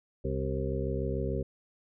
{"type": "harmonic tone with a mistuned harmonic", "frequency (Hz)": 66.7, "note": "C2", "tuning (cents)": 34, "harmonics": [1, 2, 3, 4, 6, 7, 8], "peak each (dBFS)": [-34, -35, -39, -40, -36, -38, -39], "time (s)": [0.24, 1.43], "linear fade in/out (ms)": 10, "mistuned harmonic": 6, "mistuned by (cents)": -63, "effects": []}